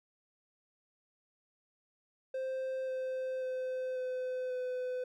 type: tone with pitch steps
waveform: triangle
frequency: 523.3 / 518.5 / 513.7 / 509 / 504.3 Hz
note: C5 / C5 / C5 / C5 / B4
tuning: 0 / -16 / -32 / -48 / +36 cents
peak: -32 dBFS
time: 2.34-5.04 s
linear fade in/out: 5 ms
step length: 540 ms
effects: none